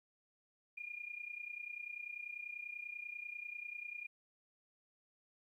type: tone with amplitude modulation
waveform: sine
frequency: 2422 Hz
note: D#7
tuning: 47 cents flat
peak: -40 dBFS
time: 0.77-4.07 s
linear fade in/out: 10 ms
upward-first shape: sine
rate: 30.2 Hz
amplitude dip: 80%
effects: 13-bit